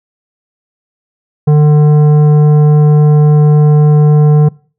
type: tone with tanh clipping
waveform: sine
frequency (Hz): 149.7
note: D3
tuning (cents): +33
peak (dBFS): -5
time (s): 1.47-4.49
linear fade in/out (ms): 10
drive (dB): 11
effects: noise-tail reverb RT60 0.4 s tail -23 dB re dry